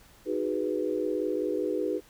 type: chord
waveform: sine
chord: G# minor seventh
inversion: second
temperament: equal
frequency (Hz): 311.1 / 370 / 415.3 / 493.9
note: D#4 / F#4 / G#4 / B4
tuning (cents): 0 / 0 / 0 / 0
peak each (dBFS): -32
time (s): 0.25-2.01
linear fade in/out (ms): 50
effects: pink hiss -57 dBFS RMS until 2.09 s